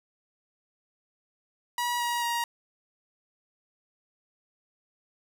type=tone with pitch steps; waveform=sawtooth; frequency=965 / 954.5 / 944 Hz; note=B5 / A#5 / A#5; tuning=-40 / +41 / +22 cents; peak=-23 dBFS; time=1.78-2.44 s; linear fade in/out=2 ms; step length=220 ms; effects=none